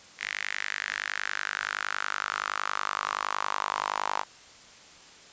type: tone with high-pass filter sweep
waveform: sawtooth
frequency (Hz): 50.7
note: G#1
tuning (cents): -41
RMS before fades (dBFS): -32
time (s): 0.18-4.25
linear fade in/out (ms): 50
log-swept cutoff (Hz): 2000 to 930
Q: 4
effects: white hiss -51 dBFS RMS until 5.32 s + resampled to 16000 Hz